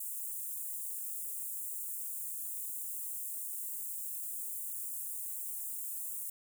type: high-pass noise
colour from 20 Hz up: white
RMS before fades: -40 dBFS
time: 0-6.3 s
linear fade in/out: 5 ms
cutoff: 7700 Hz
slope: 48 dB/octave
effects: none